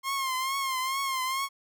sawtooth tone with vibrato, 1064 Hz, C6, 29 cents sharp, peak -24 dBFS, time 0.03-1.49 s, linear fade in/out 50 ms, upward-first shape triangle, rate 2.3 Hz, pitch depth 73 cents each way, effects none

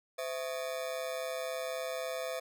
40% pulse ring-modulated tone, 587.3 Hz, D5, in tune, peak -31 dBFS, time 0.18-2.4 s, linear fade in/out 10 ms, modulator 71.9 Hz, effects none

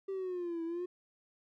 triangle exponential two-way sweep, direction down then up, 392 to 327.6 to 363.2 Hz, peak -32 dBFS, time 0.08-0.86 s, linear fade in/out 10 ms, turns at 0.64 s, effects tanh soft clip ceiling -30 dBFS

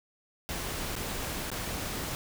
pink noise with dropouts, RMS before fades -35 dBFS, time 0.49-2.15 s, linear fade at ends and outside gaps 0 ms, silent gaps 0.954-0.963 / 1.502-1.516 s, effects none

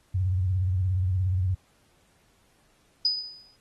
sine tone with vibrato, 92.5 Hz, F#2, in tune, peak -22 dBFS, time 0.14-1.55 s, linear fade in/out 10 ms, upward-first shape triangle, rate 17 Hz, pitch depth 110 cents each way
sine tone with exponential decay, 4978 Hz, D#8, in tune, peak -20 dBFS, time 3.05-3.56 s, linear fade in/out 2 ms, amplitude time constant 110 ms
effects pink hiss -65 dBFS RMS until 3.6 s + AAC 32 kbps

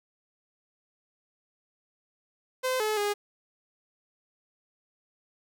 sawtooth tone with pitch steps, 514 / 429.3 / 411.6 Hz, C5 / A4 / G#4, -31 / -43 / -16 cents, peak -22 dBFS, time 2.63-3.14 s, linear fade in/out 20 ms, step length 170 ms, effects none

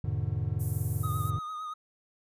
triangle chord, E dominant seventh, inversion none, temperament just, 82.41 / 103.01 / 123.61 / 148.33 Hz, E2 / G#2 / B2 / D3, 0 / -14 / +2 / +18 cents, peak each -34 / -29 / -33 / -33 dBFS, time 0.04-1.39 s, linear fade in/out 5 ms
pink high-pass noise, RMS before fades -43 dBFS, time 0.59-1.31 s, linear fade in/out 20 ms, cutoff 9700 Hz, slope 24 dB/octave
triangle tone with vibrato, 1244.5 Hz, D#6, in tune, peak -33 dBFS, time 1.03-1.74 s, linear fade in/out 10 ms, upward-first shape sine, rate 8.8 Hz, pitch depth 36 cents each way
effects resampled to 32000 Hz

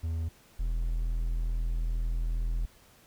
triangle tone pair in turn, 81.7 / 41.16 Hz, E2 / E1, -15 / -2 cents, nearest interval octave, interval 1187 cents, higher first, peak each -27 / -25 dBFS, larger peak second, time 0.03-0.29 / 0.59-2.66 s, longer second, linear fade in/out 10 ms, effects pink hiss -59 dBFS RMS until 3.06 s

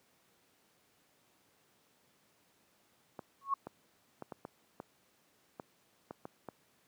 clicks, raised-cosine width 1 ms, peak -28 dBFS, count 10, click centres 3.192 / 3.67 / 4.223 / 4.322 / 4.451 / 4.801 / 5.598 / 6.109 / 6.254 / 6.487 s
sine tone with exponential growth, 1100 Hz, C#6, 14 cents flat, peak -25 dBFS, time 3.41-3.54 s, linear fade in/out 5 ms, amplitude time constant 27 ms
effects pink hiss -70 dBFS RMS until 6.87 s + high-pass 150 Hz 12 dB/octave

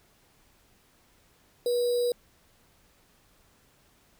sine tone with sample-and-hold, 484.5 Hz, B4, 33 cents flat, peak -23 dBFS, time 1.66-2.12 s, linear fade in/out 2 ms, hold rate 4410 Hz, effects pink hiss -63 dBFS RMS until 4.19 s

